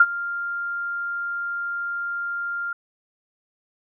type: tone with ADSR envelope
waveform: sine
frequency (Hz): 1396.9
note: F6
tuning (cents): 0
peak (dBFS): -7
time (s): 0-2.73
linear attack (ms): 5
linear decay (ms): 47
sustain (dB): -18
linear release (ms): 4
effects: none